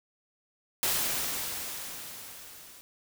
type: noise with level ramp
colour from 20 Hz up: white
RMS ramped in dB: -27 to -51 dBFS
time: 0.83-2.81 s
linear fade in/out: 0 ms
effects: none